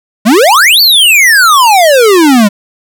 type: exponential two-way sweep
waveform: square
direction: up then down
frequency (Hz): 196 to 4640 to 196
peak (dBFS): -3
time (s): 0.25-2.49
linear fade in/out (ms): 20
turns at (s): 0.81
effects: none